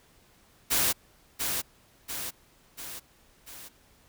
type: noise with echo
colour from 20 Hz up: white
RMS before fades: -25 dBFS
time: 0.7-0.93 s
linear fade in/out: 20 ms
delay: 690 ms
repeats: 4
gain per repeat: -5 dB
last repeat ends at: 3.69 s
effects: pink hiss -61 dBFS RMS until 4.08 s